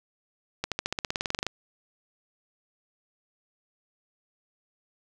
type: accelerating click train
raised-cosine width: 0.2 ms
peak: -11 dBFS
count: 16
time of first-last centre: 0.64-1.467 s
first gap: 77 ms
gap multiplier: 0.95
effects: none